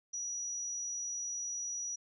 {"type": "tone", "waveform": "sine", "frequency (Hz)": 5830, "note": "F#8", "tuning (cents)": -26, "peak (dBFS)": -36, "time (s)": [0.13, 1.96], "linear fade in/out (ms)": 10, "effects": []}